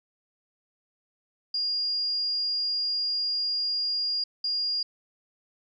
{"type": "tone bursts at uneven times", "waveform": "sine", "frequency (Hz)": 4832, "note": "D8", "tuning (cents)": 48, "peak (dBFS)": -25, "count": 2, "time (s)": [[1.54, 4.24], [4.44, 4.83]], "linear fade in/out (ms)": 5, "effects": []}